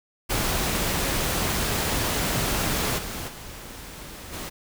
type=noise with level steps; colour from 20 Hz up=pink; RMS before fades=-25 / -33 / -40 / -34 dBFS; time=0.29-4.5 s; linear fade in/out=20 ms; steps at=2.97 / 3.27 / 4.32 s; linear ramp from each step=20 ms; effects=none